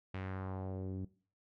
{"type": "tone with low-pass filter sweep", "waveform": "sawtooth", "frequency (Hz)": 94.6, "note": "F#2", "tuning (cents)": 39, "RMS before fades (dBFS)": -41, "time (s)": [0.14, 1.05], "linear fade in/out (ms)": 5, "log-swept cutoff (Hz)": [2600, 260], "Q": 1.7, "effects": ["noise-tail reverb RT60 0.4 s tail -19 dB re dry"]}